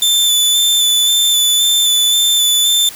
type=tone with vibrato; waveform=sawtooth; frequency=3520 Hz; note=A7; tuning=in tune; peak=-7 dBFS; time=0.02-2.89 s; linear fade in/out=2 ms; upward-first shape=square; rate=1.9 Hz; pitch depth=16 cents each way; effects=white hiss -33 dBFS RMS until 2.95 s